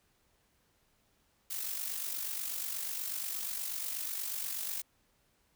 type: noise with amplitude modulation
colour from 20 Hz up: blue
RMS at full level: -35 dBFS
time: 1.5-4.82 s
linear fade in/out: 10 ms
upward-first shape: sine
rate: 48.3 Hz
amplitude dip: 55%
effects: pink hiss -72 dBFS RMS until 5.55 s